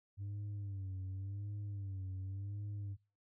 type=tone with vibrato; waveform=sine; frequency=98.5 Hz; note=G2; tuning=9 cents sharp; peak=-37 dBFS; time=0.17-2.97 s; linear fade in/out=50 ms; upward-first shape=sine; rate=0.9 Hz; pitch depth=78 cents each way; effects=noise-tail reverb RT60 0.3 s tail -23 dB re dry + tanh soft clip ceiling -39 dBFS